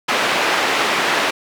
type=band-pass noise; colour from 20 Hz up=white; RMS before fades=-18 dBFS; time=0.08-1.31 s; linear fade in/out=10 ms; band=280 to 2400 Hz; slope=12 dB/octave; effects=none